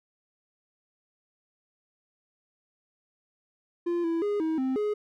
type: tone with pitch steps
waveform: triangle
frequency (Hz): 345.5 / 331.9 / 412 / 319.1 / 261.7 / 419.2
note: F4 / E4 / G#4 / D#4 / C4 / G#4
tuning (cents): -19 / +12 / -14 / +44 / 0 / +16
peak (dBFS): -23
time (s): 3.86-4.94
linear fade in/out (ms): 10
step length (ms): 180
effects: none